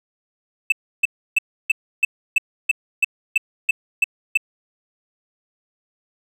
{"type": "tone bursts", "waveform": "triangle", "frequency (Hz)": 2637, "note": "E7", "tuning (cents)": 0, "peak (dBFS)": -10, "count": 12, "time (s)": [0.7, 4.374], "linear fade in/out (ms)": 5, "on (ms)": 22, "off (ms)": 310, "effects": []}